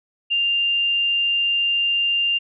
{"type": "tone", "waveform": "sine", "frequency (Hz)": 2794, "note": "F7", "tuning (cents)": 0, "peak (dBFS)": -17, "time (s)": [0.3, 2.39], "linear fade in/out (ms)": 20, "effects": []}